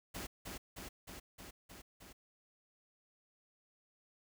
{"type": "noise with echo", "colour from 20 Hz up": "pink", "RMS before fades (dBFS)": -44, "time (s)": [0.14, 0.27], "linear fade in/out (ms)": 10, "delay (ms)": 310, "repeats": 6, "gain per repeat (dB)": -2, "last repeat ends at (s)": 2.13, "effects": []}